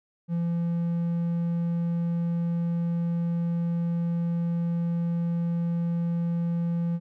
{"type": "tone", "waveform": "triangle", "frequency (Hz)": 170, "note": "F3", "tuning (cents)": -46, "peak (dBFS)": -22, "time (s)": [0.28, 7], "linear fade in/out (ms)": 50, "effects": []}